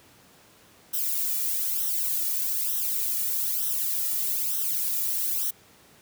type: noise with flanger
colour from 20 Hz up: violet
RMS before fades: -27 dBFS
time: 0.93-5.51 s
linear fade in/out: 10 ms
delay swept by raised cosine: 0.42 to 1.92 ms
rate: 1.1 Hz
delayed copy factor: -0.9
effects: pink hiss -55 dBFS RMS until 6.01 s + high-pass 100 Hz 12 dB/octave